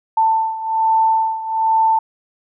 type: beating tone pair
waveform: sine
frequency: 889 / 890.2 Hz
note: A5 / A5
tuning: +18 / +20 cents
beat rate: 1.2 Hz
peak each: -15 / -19 dBFS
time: 0.17-1.99 s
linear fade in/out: 5 ms
effects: none